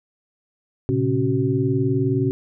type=tone cluster; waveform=sine; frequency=116.4 / 135.9 / 274.7 / 376.2 Hz; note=A#2 / C#3 / C#4 / F#4; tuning=-2 / -34 / -16 / +29 cents; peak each=-23 dBFS; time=0.89-2.31 s; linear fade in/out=0 ms; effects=none